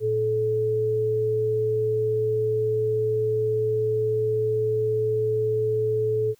sine tone pair together, 114.55 / 432.5 Hz, A#2 / A4, -30 / -30 cents, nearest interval octave + major seventh, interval 2300 cents, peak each -29 / -21 dBFS, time 0-6.35 s, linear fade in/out 50 ms, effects white hiss -63 dBFS RMS until 6.39 s

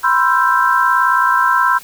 sine chord, C major seventh, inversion third, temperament equal with one note detuned, 987.8 / 1046.5 / 1337.7 / 1568 Hz, B5 / C6 / E6 / G6, 0 / 0 / +25 / 0 cents, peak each -16 dBFS, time 0.03-1.79 s, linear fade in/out 20 ms, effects white hiss -39 dBFS RMS until 1.83 s

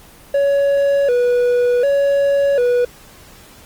triangle tone with vibrato, 523.3 Hz, C5, in tune, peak -10 dBFS, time 0.34-2.85 s, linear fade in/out 5 ms, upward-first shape square, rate 0.67 Hz, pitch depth 120 cents each way, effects pink hiss -43 dBFS RMS until 3.65 s + Opus 24 kbps

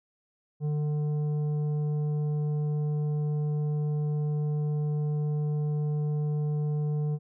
sine tone with tanh clipping, 149.4 Hz, D3, 30 cents sharp, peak -27 dBFS, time 0.6-7.19 s, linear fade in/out 50 ms, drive 8 dB, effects none

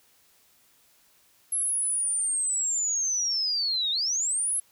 sine linear two-way sweep, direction down then up, 11110 to 3623 to 11110 Hz, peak -24 dBFS, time 1.52-4.6 s, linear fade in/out 5 ms, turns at 3.91 s, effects white hiss -62 dBFS RMS until 4.71 s

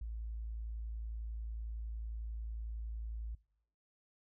sine tone, 55.5 Hz, A1, 16 cents sharp, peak -39 dBFS, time 0.01-3.35 s, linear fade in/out 5 ms, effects noise-tail reverb RT60 0.7 s tail -23 dB re dry

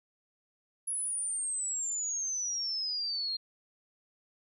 sine exponential sweep, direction down, 10548 to 4186 Hz, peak -31 dBFS, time 0.87-3.37 s, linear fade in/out 10 ms, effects none

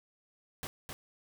pink noise with echo, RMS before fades -40 dBFS, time 0.63-0.67 s, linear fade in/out 0 ms, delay 260 ms, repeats 1, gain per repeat -3 dB, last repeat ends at 0.93 s, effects none

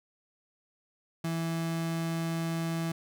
35% pulse tone, 165 Hz, E3, 2 cents sharp, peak -28 dBFS, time 1.24-2.92 s, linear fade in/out 5 ms, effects none

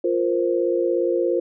sine chord, F suspended fourth, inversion none, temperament equal, 349.2 / 466.2 / 523.3 Hz, F4 / Bb4 / C5, 0 / 0 / 0 cents, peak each -21 / -24 / -23 dBFS, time 0.04-1.4 s, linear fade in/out 5 ms, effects none

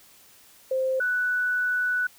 sine tone pair in turn, 523.3 / 1484.1 Hz, C5 / F#6, 0 / +5 cents, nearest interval octave + tritone, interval 1805 cents, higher second, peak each -22 dBFS, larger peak neither, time 0.71-1 / 1-2.07 s, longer second, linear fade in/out 5 ms, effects white hiss -54 dBFS RMS until 2.18 s

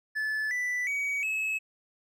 triangle tone with pitch steps, 1734 / 1980.4 / 2262 / 2583 Hz, A6 / B6 / C#7 / E7, -26 / +4 / +34 / -36 cents, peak -26 dBFS, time 0.15-1.59 s, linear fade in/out 20 ms, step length 360 ms, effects none

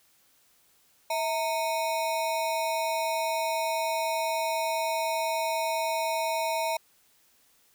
square ring-modulated tone, 784 Hz, G5, in tune, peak -24 dBFS, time 1.1-6.77 s, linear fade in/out 5 ms, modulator 135 Hz, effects white hiss -64 dBFS RMS until 7.74 s

